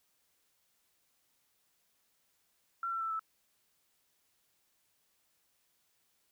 sine tone with pitch steps, 1361 / 1344.6 / 1328.4 / 1312.4 Hz, F6 / E6 / E6 / E6, -45 / +34 / +13 / -8 cents, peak -33 dBFS, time 2.83-3.194 s, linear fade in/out 2 ms, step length 91 ms, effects white hiss -75 dBFS RMS until 6.31 s

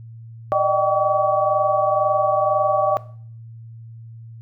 sine tone cluster, 596 / 618 / 775 / 1136 Hz, D5 / D#5 / G5 / C#6, +25 / -12 / -20 / +42 cents, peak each -21 dBFS, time 0.52-2.97 s, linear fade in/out 0 ms, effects noise-tail reverb RT60 0.5 s tail -17 dB re dry + added 114 Hz sine -36 dBFS peak until 4.41 s

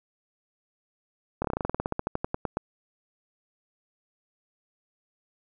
slowing click train, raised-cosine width 1 ms, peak -13 dBFS, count 20, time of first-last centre 1.42-2.57 s, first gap 25 ms, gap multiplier 1.09, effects none

